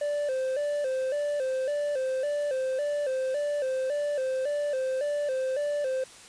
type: tone with vibrato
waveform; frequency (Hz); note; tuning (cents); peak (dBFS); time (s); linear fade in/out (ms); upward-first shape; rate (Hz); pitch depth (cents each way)
triangle; 552; C#5; -7; -24; 0.01-6.04; 5; square; 1.8; 99
effects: white hiss -49 dBFS RMS until 6.28 s + resampled to 22050 Hz